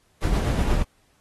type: noise with tremolo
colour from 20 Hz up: brown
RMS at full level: -20 dBFS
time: 0.22-0.83 s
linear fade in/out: 10 ms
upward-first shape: sine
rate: 8.5 Hz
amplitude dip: 35%
effects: pink hiss -64 dBFS RMS until 1.2 s + AAC 32 kbps